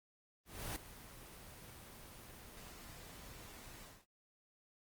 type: noise with ADSR envelope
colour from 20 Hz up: pink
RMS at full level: -40 dBFS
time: 0.45-4.06 s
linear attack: 310 ms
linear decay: 4 ms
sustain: -14 dB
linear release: 230 ms
effects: noise-tail reverb RT60 0.1 s tail -18 dB re dry + Opus 24 kbps